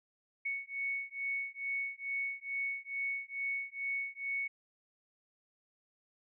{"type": "beating tone pair", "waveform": "sine", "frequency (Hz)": [2217, 2219.3], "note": ["C#7", "C#7"], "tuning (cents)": [0, 1], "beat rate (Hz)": 2.3, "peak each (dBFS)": [-38, -38], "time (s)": [0.45, 4.48], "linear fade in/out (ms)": 10, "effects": []}